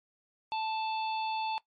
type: harmonic tone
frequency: 880 Hz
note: A5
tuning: in tune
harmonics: 1 / 3 / 4 / 5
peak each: -31 / -41 / -43 / -45 dBFS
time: 0.52-1.58 s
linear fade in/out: 0 ms
effects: noise-tail reverb RT60 0.1 s tail -18 dB re dry + MP3 48 kbps